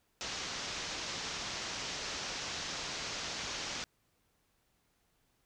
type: low-pass noise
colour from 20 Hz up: white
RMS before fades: -40 dBFS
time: 0.21-3.84 s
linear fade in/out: 0 ms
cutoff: 6500 Hz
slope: 48 dB/octave
effects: pink hiss -75 dBFS RMS until 5.45 s